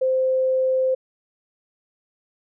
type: tone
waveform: sine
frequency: 520 Hz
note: C5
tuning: 11 cents flat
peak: -17 dBFS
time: 0.01-0.95 s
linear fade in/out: 10 ms
effects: none